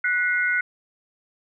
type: tone cluster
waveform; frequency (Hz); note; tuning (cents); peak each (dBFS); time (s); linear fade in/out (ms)
sine; 1475 / 1940 / 2119; F#6 / B6 / C7; -6 / -31 / +21; -21 / -30 / -25; 0.04-0.61; 5
effects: none